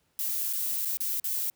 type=noise with dropouts; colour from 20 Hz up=violet; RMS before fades=-30 dBFS; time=0.19-1.5 s; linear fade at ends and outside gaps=1 ms; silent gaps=0.529-0.534 / 0.85-0.854 / 0.971-1.004 / 1.199-1.242 s; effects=pink hiss -71 dBFS RMS until 1.55 s + high-pass 60 Hz 12 dB/octave